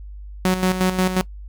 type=tone with tremolo; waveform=sawtooth; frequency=185 Hz; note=F#3; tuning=in tune; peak=-11 dBFS; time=0.45-1.21 s; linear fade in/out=0 ms; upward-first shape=square; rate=5.6 Hz; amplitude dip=60%; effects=noise-tail reverb RT60 0.1 s tail -20 dB re dry + added 50 Hz sine -33 dBFS peak until 1.48 s